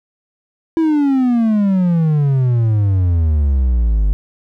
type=exponential sweep; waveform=triangle; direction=down; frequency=331.1 to 48.52 Hz; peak=-9 dBFS; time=0.77-4.13 s; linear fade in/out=0 ms; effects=none